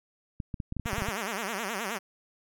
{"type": "clicks", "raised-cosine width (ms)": 5, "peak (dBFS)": -21, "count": 11, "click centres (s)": [0.402, 0.542, 0.602, 0.724, 0.767, 0.797, 0.859, 0.932, 0.983, 1.021, 1.086]}
{"type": "tone with vibrato", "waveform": "5% pulse", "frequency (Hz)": 211, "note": "G#3", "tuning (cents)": 28, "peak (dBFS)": -20, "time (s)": [0.85, 1.99], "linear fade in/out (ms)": 20, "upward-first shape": "sine", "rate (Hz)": 9.5, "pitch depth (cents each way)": 200}
{"effects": []}